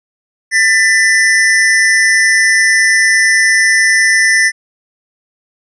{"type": "tone pair together", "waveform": "square", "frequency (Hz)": [1782.9, 1992], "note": ["A6", "B6"], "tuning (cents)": [22, 14], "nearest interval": "major second", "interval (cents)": 192, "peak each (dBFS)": -11, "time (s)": [0.51, 4.52], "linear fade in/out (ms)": 50, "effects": ["resampled to 24000 Hz"]}